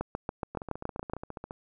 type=two click trains; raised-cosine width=1 ms; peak=-17 / -24 dBFS; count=9 / 15; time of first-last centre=0.01-1.135 / 0.55-1.509 s; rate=7.11 / 14.6 Hz; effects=none